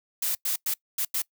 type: noise bursts at uneven times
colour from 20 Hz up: blue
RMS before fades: -27 dBFS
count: 5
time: 0.22-0.35 / 0.45-0.56 / 0.66-0.74 / 0.98-1.05 / 1.14-1.22 s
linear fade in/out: 5 ms
effects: noise-tail reverb RT60 0.1 s tail -23 dB re dry